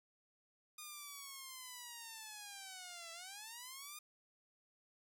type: linear two-way sweep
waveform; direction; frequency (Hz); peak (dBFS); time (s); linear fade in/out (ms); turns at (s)
5% pulse; down then up; 1226 to 659.3 to 1226; -37; 0.78-3.99; 5; 3.12
effects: none